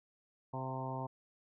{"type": "harmonic tone with a mistuned harmonic", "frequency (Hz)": 130.81, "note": "C3", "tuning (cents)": 0, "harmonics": [1, 2, 3, 4, 5, 6, 7, 8], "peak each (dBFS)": [-41, -46, -49, -49, -46, -48, -43, -49], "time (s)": [0.53, 1.07], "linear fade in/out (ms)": 10, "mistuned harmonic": 5, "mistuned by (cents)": 23, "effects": []}